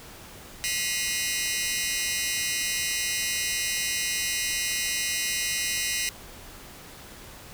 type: tone cluster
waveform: 15% pulse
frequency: 1939 / 2118 / 2478 / 2758 / 2966 Hz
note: B6 / C7 / D#7 / F7 / F#7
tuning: -32 / +21 / -8 / -22 / +4 cents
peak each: -26 dBFS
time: 0.64-6.09 s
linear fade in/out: 0 ms
effects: pink hiss -45 dBFS RMS until 7.53 s